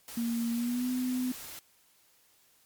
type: noise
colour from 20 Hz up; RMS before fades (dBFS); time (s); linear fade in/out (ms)
white; -44; 0.08-1.59; 0
type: tone with pitch glide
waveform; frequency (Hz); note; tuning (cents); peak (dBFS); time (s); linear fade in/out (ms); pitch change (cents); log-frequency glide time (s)
sine; 233.1 to 252.7; A#3 to B3; 0 to +40; -28; 0.17-1.32; 5; +140; 0.52-0.9
effects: white hiss -65 dBFS RMS until 2.65 s + MP3 96 kbps